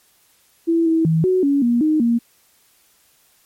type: tone with pitch steps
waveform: sine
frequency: 332.3 / 324.7 / 161.1 / 370.6 / 281.4 / 238.1 / 309.4 / 234.4 Hz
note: E4 / E4 / E3 / F#4 / C#4 / A#3 / D#4 / A#3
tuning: +14 / -26 / -39 / +3 / +26 / +37 / -10 / +10 cents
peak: -13 dBFS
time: 0.67-2.19 s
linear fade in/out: 20 ms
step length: 190 ms
effects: white hiss -57 dBFS RMS until 3.45 s + MP3 64 kbps